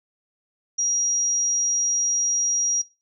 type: tone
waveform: sine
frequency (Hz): 5720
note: F8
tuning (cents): +41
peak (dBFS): -20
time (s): 0.78-2.82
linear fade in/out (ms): 10
effects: noise-tail reverb RT60 0.3 s tail -20 dB re dry